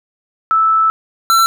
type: tone pair in turn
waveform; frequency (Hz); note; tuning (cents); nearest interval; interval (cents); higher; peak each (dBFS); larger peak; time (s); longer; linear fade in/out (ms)
sine / square; 1314 / 1344.7; E6 / E6; -6 / +34; unison; 40; second; -9; neither; 0.51-0.9 / 1.3-1.46; first; 0
effects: none